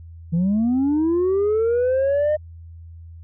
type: linear sweep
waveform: sine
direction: up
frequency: 160 to 616 Hz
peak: -14 dBFS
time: 0.32-2.37 s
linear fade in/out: 20 ms
effects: tanh soft clip ceiling -15 dBFS + added 83 Hz sine -37 dBFS peak until 3.23 s